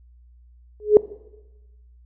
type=tone with exponential growth; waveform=sine; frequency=420.8 Hz; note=G#4; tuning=23 cents sharp; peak=-3 dBFS; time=0.8-0.97 s; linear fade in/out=1 ms; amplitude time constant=35 ms; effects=noise-tail reverb RT60 1.0 s tail -18 dB re dry + added 60 Hz sine -48 dBFS peak until 2.05 s